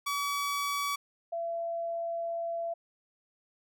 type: tone pair in turn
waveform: sawtooth / sine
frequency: 1140 / 674.3 Hz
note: C#6 / E5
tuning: +48 / +39 cents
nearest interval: major sixth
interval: 909 cents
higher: first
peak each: -26 / -31 dBFS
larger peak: first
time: 0.06-0.96 / 1.32-2.74 s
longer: second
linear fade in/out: 10 ms
effects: none